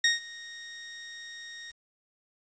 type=tone with ADSR envelope; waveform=20% pulse; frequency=1864.7 Hz; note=A#6; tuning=in tune; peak=-14 dBFS; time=0.04-1.72 s; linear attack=4 ms; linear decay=150 ms; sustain=-22 dB; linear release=20 ms; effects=resampled to 16000 Hz + 9-bit